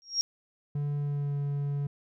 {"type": "tone with exponential growth", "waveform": "sine", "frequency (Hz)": 5588, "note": "F8", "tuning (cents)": 0, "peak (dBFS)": -20, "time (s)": [0.02, 0.21], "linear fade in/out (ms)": 0, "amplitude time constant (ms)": 41}
{"type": "tone with pitch glide", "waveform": "triangle", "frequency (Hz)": [144.9, 142.58], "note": ["D3", "C#3"], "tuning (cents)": [-23, 49], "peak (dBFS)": -26, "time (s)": [0.75, 1.87], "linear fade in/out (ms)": 5, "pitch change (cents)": -28, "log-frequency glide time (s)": [0.96, 1.36]}
{"effects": []}